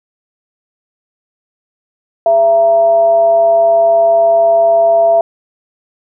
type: tone with frequency modulation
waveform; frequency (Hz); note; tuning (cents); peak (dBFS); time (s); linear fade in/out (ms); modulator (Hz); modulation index
sine; 671; E5; +31; -6; 2.26-5.21; 2; 260; 0.27
effects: none